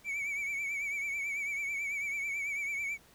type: tone with vibrato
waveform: triangle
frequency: 2274 Hz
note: C#7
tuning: 44 cents sharp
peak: -31 dBFS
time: 0.04-2.98 s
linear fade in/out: 50 ms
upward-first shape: triangle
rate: 9.1 Hz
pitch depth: 72 cents each way
effects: pink hiss -61 dBFS RMS until 3.14 s